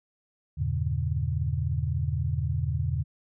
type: chord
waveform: sine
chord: E diminished seventh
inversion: none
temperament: just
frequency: 82.41 / 98.89 / 118.67 / 142.4 Hz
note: E2 / G2 / Bb2 / Db3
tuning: 0 / +16 / +31 / +47 cents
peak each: -29 / -33 / -31 / -30 dBFS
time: 0.57-3.04 s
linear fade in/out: 20 ms
effects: none